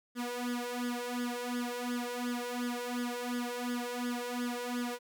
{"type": "tone with flanger", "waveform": "sawtooth", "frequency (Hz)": 243.7, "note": "B3", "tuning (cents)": -23, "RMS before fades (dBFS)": -36, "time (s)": [0.15, 4.99], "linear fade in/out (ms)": 50, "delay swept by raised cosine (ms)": [0.59, 1.99], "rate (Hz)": 2.8, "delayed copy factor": 0.9, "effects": []}